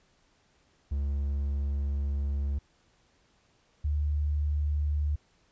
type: tone pair in turn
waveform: triangle / sine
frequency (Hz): 70.3 / 73.98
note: C#2 / D2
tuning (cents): +25 / +13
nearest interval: minor second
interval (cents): 88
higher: second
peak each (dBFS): -25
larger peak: neither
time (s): 0.91-2.59 / 3.84-5.16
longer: first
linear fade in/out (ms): 10
effects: pink hiss -67 dBFS RMS until 5.51 s + resampled to 16000 Hz